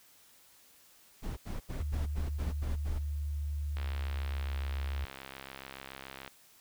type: noise bursts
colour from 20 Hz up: brown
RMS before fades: -37 dBFS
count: 8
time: 1.22-2.994 s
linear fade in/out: 20 ms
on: 150 ms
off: 82 ms
type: tone with pitch glide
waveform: sine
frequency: 73.42 to 71.58 Hz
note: D2 to D2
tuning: 0 to -44 cents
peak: -32 dBFS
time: 1.8-5.05 s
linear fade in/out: 5 ms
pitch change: -44 cents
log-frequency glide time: 4.02-4.53 s
type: click train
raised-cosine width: 0.3 ms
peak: -27 dBFS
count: 169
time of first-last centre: 3.77-6.277 s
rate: 67 Hz
effects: white hiss -61 dBFS RMS until 6.6 s